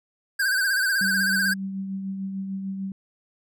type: tone with vibrato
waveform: square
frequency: 1561 Hz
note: G6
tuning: 8 cents flat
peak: -21 dBFS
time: 0.39-1.54 s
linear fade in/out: 10 ms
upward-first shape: sine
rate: 16 Hz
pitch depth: 78 cents each way
type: tone with tremolo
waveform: sine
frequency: 193.3 Hz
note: G3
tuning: 24 cents flat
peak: -26 dBFS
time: 1.01-2.92 s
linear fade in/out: 2 ms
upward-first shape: triangle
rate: 6.7 Hz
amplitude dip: 40%
effects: none